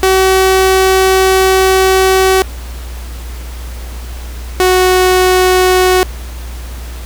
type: tone pair in turn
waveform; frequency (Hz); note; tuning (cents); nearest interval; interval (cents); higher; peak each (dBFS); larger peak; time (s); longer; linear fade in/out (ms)
sawtooth; 379 / 369.1; F#4 / F#4; +42 / -4; unison; 46; first; -3; neither; 0.03-2.42 / 4.6-6.03; first; 0
effects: added 60 Hz sine -22 dBFS peak until 7.05 s + pink hiss -33 dBFS RMS until 7.05 s